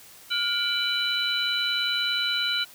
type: tone cluster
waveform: sine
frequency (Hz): 1418 / 2333 / 2988 / 3965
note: F6 / D7 / F#7 / B7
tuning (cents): +26 / -12 / +16 / +6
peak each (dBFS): -29 / -33 / -28 / -27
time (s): 0.3-2.65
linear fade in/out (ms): 20
effects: white hiss -49 dBFS RMS until 2.74 s